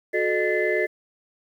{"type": "tone cluster", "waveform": "sine", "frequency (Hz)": [365.9, 434.8, 609, 1749, 2047], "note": ["F#4", "A4", "D#5", "A6", "C7"], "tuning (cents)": [-19, -21, -37, -11, -38], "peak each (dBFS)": [-25, -25, -26, -28, -27], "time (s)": [0.13, 0.87], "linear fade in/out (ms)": 20, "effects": ["tanh soft clip ceiling -10 dBFS", "9-bit"]}